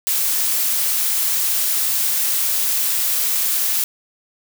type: noise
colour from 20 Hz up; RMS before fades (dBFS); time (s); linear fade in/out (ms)
blue; -19; 0.07-3.84; 0
effects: none